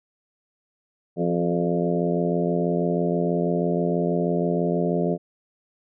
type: harmonic tone with a mistuned harmonic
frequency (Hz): 86.2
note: F2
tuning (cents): -22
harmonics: 2 / 3 / 4 / 5 / 6 / 7 / 8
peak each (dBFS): -24 / -29 / -28 / -27 / -33 / -29 / -33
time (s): 1.16-5.18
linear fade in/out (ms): 50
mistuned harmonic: 4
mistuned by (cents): +46
effects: none